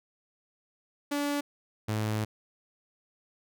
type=tone pair in turn; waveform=sawtooth; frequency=288.1 / 107.92 Hz; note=D4 / A2; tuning=-33 / -33 cents; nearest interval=octave + perfect fourth; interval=1700 cents; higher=first; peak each=-24 dBFS; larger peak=neither; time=1.11-1.41 / 1.88-2.25 s; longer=second; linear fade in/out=10 ms; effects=none